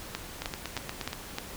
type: two click trains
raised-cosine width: 0.2 ms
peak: -14 / -16 dBFS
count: 5 / 7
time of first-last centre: 0.15-1.385 / 0.42-1.131 s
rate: 3.24 / 8.44 Hz
effects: pink hiss -43 dBFS RMS until 1.56 s